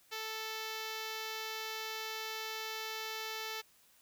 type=tone with notch filter; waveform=5% pulse; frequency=440 Hz; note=A4; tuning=in tune; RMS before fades=-41 dBFS; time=0.11-3.62 s; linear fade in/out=20 ms; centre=9400 Hz; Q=1.8; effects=white hiss -66 dBFS RMS until 4.01 s